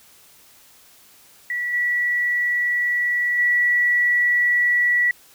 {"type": "tone with level steps", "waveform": "sine", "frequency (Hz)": 1945, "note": "B6", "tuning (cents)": -27, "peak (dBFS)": [-22, -18, -15], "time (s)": [1.5, 5.11], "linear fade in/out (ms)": 2, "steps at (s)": [1.73, 3.38], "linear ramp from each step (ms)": 10, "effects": ["white hiss -51 dBFS RMS until 5.34 s"]}